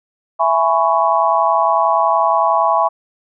sine chord, C# minor seventh, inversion first, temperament just, 665.2 / 831.5 / 997.9 / 1108.7 Hz, E5 / G#5 / B5 / C#6, +16 / +2 / +18 / 0 cents, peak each -17 dBFS, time 0.39-2.89 s, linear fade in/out 20 ms, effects none

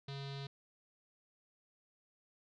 square tone with low-pass filter, 138.59 Hz, C#3, in tune, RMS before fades -44 dBFS, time 0.08-0.47 s, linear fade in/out 5 ms, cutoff 4000 Hz, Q 5.2, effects none

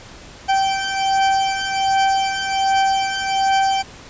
40% pulse beating tone pair, 776 / 777.3 Hz, G5 / G5, -18 / -15 cents, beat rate 1.3 Hz, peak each -20 / -17 dBFS, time 0.48-3.83 s, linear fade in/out 20 ms, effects pink hiss -40 dBFS RMS until 4.09 s + resampled to 16000 Hz

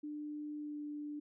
sine tone with pitch glide, 298.2 to 295.5 Hz, D4 to D4, +27 to +11 cents, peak -40 dBFS, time 0.03-1.2 s, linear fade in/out 10 ms, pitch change -16 cents, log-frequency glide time 0.58-0.8 s, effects none

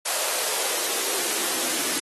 white noise with high-pass filter sweep, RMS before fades -25 dBFS, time 0.05-2 s, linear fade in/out 10 ms, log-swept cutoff 600 to 270 Hz, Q 2.4, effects AAC 32 kbps

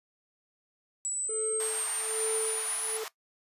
sine linear sweep, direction up, 7810 to 9956 Hz, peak -30 dBFS, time 1.05-2.97 s, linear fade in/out 0 ms
triangle tone with tremolo, 440 Hz, A4, in tune, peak -27 dBFS, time 1.29-3.04 s, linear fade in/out 5 ms, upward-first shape sine, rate 1.2 Hz, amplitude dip 95%
pink high-pass noise, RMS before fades -40 dBFS, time 1.6-3.08 s, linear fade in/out 0 ms, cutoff 680 Hz, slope 48 dB/octave
effects noise-tail reverb RT60 0.1 s tail -17 dB re dry + resampled to 32000 Hz

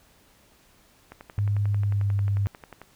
click train, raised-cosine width 0.5 ms, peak -26 dBFS, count 20, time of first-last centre 1.12-2.816 s, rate 11.2 Hz
sine tone with pitch glide, 102.2 to 100.21 Hz, G#2 to G2, -27 to +39 cents, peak -21 dBFS, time 1.38-2.47 s, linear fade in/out 0 ms, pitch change -34 cents, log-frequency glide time 1.69-2.17 s
effects pink hiss -59 dBFS RMS until 2.95 s

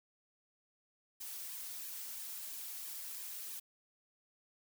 blue noise with flanger, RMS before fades -45 dBFS, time 1.2-3.6 s, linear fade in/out 10 ms, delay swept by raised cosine 1.4 to 3.8 ms, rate 3 Hz, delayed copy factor -0.6, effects none

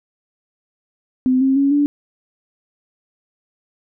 sine tone with pitch steps, 256.6 / 267 / 277.9 / 289.2 Hz, C4 / C4 / C#4 / D4, -34 / +35 / +4 / -27 cents, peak -12 dBFS, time 1.26-1.86 s, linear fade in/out 0 ms, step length 150 ms, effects none

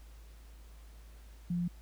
sine tone, 174.61 Hz, F3, in tune, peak -30 dBFS, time 1.5-1.68 s, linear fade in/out 5 ms, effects added 54 Hz sine -50 dBFS peak until 1.81 s + pink hiss -63 dBFS RMS until 1.81 s

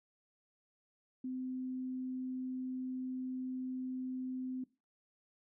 sine tone, 256.8 Hz, C4, 32 cents flat, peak -37 dBFS, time 1.24-4.64 s, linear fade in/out 5 ms, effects noise-tail reverb RT60 0.3 s tail -20 dB re dry

